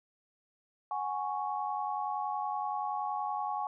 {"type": "chord", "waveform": "sine", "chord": "F# suspended second", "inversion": "none", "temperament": "equal", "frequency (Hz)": [740, 830.6, 1108.7], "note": ["F#5", "G#5", "C#6"], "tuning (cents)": [0, 0, 0], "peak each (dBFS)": [-38, -34, -37], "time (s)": [0.91, 3.67], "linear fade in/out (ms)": 2, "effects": []}